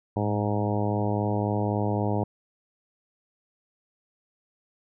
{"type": "harmonic tone with a mistuned harmonic", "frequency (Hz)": 103.83, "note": "G#2", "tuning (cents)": 0, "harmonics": [1, 2, 3, 4, 5, 6, 7, 8, 9], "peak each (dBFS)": [-27, -30, -32, -33, -34, -35, -35, -36, -37], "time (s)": [0.16, 2.24], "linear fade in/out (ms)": 5, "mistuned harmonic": 1, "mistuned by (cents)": 51, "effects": []}